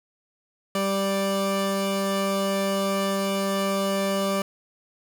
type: tone pair together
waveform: 30% pulse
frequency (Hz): 196 / 587.3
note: G3 / D5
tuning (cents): 0 / 0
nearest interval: octave + perfect fifth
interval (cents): 1900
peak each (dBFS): -23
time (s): 0.75-4.42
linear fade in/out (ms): 2
effects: none